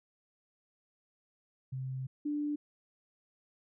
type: tone pair in turn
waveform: sine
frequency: 131 / 294.7 Hz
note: C3 / D4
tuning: +2 / +6 cents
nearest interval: octave + major second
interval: 1404 cents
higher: second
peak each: -35 / -31 dBFS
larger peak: second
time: 1.72-2.07 / 2.25-2.56 s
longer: first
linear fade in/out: 10 ms
effects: none